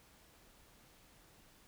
silence, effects pink hiss -64 dBFS RMS until 1.67 s

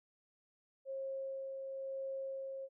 sine tone with tremolo, 538 Hz, C5, 48 cents sharp, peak -38 dBFS, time 0.85-2.69 s, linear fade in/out 50 ms, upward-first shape sine, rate 1 Hz, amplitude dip 30%, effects none

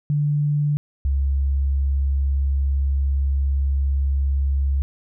sine tone pair in turn, 146.83 / 68.74 Hz, D3 / C#2, 0 / -14 cents, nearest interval octave + minor second, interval 1314 cents, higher first, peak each -17 dBFS, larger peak neither, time 0.1-0.77 / 1.05-4.82 s, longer second, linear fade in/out 0 ms, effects none

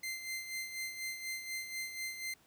sawtooth tone with tremolo, 2081 Hz, C7, 10 cents flat, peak -33 dBFS, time 0.03-2.34 s, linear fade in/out 5 ms, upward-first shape sine, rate 4.1 Hz, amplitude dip 60%, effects pink hiss -66 dBFS RMS until 2.46 s + high-pass 80 Hz 12 dB/octave

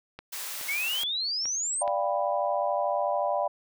click train, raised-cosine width 0.3 ms, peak -24 dBFS, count 5, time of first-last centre 0.19-1.878 s, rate 2.37 Hz
white high-pass noise, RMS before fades -36 dBFS, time 0.32-1.04 s, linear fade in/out 10 ms, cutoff 640 Hz, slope 12 dB/octave
sine exponential sweep, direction up, 2144 to 8870 Hz, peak -27 dBFS, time 0.68-1.83 s, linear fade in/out 10 ms
sine chord, G dominant seventh, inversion second, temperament equal with one note detuned, 587.3 / 698.5 / 792.2 / 987.8 Hz, D5 / F5 / G5 / B5, 0 / 0 / +18 / 0 cents, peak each -28 / -30 / -31 / -32 dBFS, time 1.81-3.48 s, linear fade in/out 10 ms
effects none

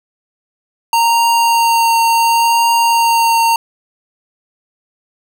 square tone with vibrato, 924 Hz, A#5, 16 cents flat, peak -10 dBFS, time 0.93-3.56 s, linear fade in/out 2 ms, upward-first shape triangle, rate 0.7 Hz, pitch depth 13 cents each way, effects none

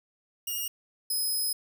5% pulse tone pair in turn, 2848 / 5086 Hz, F7 / D#8, +33 / +37 cents, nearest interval minor seventh, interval 1004 cents, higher second, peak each -21 dBFS, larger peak neither, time 0.47-0.68 / 1.1-1.53 s, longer second, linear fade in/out 5 ms, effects none

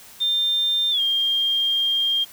sine tone with pitch glide, 3600 to 3207 Hz, A7 to G7, +39 to +39 cents, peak -18 dBFS, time 0.2-2.25 s, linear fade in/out 20 ms, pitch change -200 cents, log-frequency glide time 0.91-1.01 s, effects white hiss -45 dBFS RMS until 2.32 s

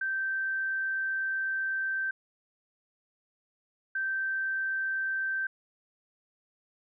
sine tone pair in turn, 1558 / 1558 Hz, G6 / G6, -11 / -11 cents, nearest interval unison, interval 0 cents, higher neither, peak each -28 / -28 dBFS, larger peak neither, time 0.01-2.11 / 3.95-5.47 s, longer first, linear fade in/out 5 ms, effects none

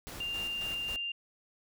pink noise with tremolo, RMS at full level -44 dBFS, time 0.07-0.96 s, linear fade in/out 0 ms, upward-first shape square, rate 3.7 Hz, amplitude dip 45%
sine tone, 2794 Hz, F7, in tune, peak -33 dBFS, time 0.2-1.12 s, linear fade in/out 5 ms
effects none

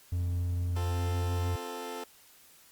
triangle tone with pitch glide, 88 to 89.43 Hz, F2 to F2, +14 to +42 cents, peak -26 dBFS, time 0.12-1.56 s, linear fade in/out 5 ms, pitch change +28 cents, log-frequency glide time 0.97-1.05 s
20% pulse chord, F major, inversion second, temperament equal, 261.6 / 349.2 / 440 Hz, C4 / F4 / A4, 0 / 0 / 0 cents, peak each -39 / -39 / -34 dBFS, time 0.76-2.04 s, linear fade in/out 5 ms
effects white hiss -58 dBFS RMS until 2.71 s + Opus 48 kbps

